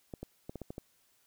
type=clicks; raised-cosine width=2 ms; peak=-27 dBFS; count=7; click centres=0.138 / 0.23 / 0.495 / 0.557 / 0.617 / 0.705 / 0.781 s; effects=white hiss -70 dBFS RMS until 1.26 s